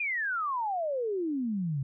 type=exponential sweep; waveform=sine; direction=down; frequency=2489 to 130 Hz; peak=-28 dBFS; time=0-1.83 s; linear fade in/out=5 ms; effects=none